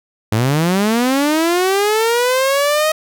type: linear sweep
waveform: sawtooth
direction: up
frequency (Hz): 102.5 to 631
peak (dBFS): -9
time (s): 0.32-2.92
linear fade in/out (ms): 5
effects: none